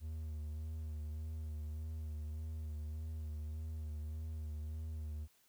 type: tone with vibrato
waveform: triangle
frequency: 77.5 Hz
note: D#2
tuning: 6 cents flat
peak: -38 dBFS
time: 0-5.28 s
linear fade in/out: 50 ms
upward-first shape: sine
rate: 1.7 Hz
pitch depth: 39 cents each way
effects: white hiss -71 dBFS RMS until 5.48 s